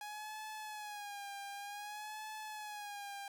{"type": "tone with vibrato", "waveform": "sawtooth", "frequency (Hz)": 830.6, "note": "G#5", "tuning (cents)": 0, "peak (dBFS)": -40, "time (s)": [0.01, 3.28], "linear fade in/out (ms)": 2, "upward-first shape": "sine", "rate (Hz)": 0.54, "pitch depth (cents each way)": 66, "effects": []}